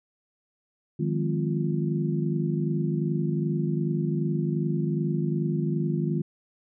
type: tone cluster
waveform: sine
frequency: 153.9 / 176.5 / 205.6 / 255.9 / 347.7 Hz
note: D#3 / F3 / G#3 / C4 / F4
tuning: -19 / +19 / -17 / -38 / -8 cents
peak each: -26 / -32 / -31 / -34 / -32 dBFS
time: 0.99-6.22 s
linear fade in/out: 10 ms
effects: none